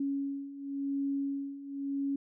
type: beating tone pair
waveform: sine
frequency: 277.2 / 278.13 Hz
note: C#4 / C#4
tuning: 0 / +6 cents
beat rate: 0.93 Hz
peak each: -37 / -33 dBFS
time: 0-2.16 s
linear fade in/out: 5 ms
effects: none